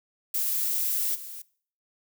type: noise with level steps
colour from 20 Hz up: violet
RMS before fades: -27 / -40 dBFS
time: 0.34-1.42 s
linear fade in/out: 5 ms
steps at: 1.14 s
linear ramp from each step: 20 ms
effects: noise-tail reverb RT60 0.5 s tail -21 dB re dry